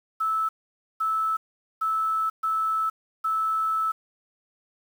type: tone bursts at uneven times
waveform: sine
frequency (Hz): 1309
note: E6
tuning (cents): -13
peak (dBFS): -22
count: 5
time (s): 0.2-0.49 / 1-1.37 / 1.81-2.3 / 2.43-2.9 / 3.24-3.92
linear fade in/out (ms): 10
effects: 8-bit